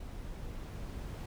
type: noise with level ramp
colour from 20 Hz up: brown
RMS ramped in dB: -44 to -40 dBFS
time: 0-1.26 s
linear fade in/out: 5 ms
effects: none